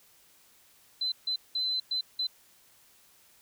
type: tone bursts at uneven times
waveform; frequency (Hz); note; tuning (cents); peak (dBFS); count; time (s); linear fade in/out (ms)
sine; 4046; B7; +41; -27; 5; 1.01-1.12 / 1.27-1.36 / 1.55-1.8 / 1.91-2.01 / 2.19-2.27; 5
effects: white hiss -61 dBFS RMS until 3.41 s